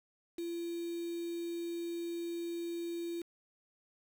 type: tone with quantisation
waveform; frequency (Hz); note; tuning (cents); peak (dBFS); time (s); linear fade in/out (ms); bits
sine; 340; F4; -46; -36; 0.38-3.22; 5; 8
effects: none